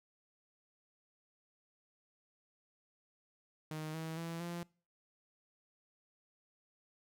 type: tone with pitch steps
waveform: sawtooth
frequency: 155.56 / 160.95 / 166.53 / 172.31 Hz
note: D#3 / E3 / E3 / F3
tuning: 0 / -41 / +18 / -23 cents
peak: -36 dBFS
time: 3.71-4.63 s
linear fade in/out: 2 ms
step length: 230 ms
effects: noise-tail reverb RT60 0.4 s tail -24 dB re dry